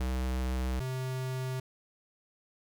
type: tone pair in turn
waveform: square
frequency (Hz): 63.8 / 129.64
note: C2 / C3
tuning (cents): -43 / -16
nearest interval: octave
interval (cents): 1227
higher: second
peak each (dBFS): -30 / -33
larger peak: first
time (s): 0-0.8 / 0.8-1.6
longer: neither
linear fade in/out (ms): 5
effects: none